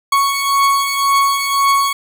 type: beating tone pair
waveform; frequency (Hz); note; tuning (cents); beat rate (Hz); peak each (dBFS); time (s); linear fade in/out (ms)
40% pulse; 1108 / 1109.9; C#6 / C#6; -1 / +2; 1.9; -17 / -13; 0.12-1.93; 5
effects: none